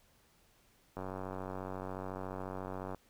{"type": "click train", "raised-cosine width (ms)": 1, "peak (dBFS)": -27, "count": 187, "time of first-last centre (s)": [0.97, 2.947], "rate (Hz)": 94.1, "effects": ["pink hiss -68 dBFS RMS until 3.09 s"]}